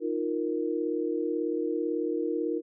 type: chord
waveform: sine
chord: Eb suspended second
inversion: none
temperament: equal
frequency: 311.1 / 349.2 / 466.2 Hz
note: Eb4 / F4 / Bb4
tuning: 0 / 0 / 0 cents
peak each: -31 dBFS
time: 0-2.62 s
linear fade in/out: 50 ms
effects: none